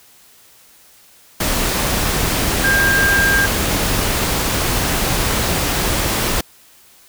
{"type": "tone in noise", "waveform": "sine", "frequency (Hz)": 1600, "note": "G6", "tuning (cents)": 35, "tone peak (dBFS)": -13, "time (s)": [2.64, 3.46], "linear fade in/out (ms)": 5, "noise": "pink", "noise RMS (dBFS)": -18, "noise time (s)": [1.4, 6.41], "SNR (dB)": 2, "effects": ["white hiss -48 dBFS RMS until 7.08 s"]}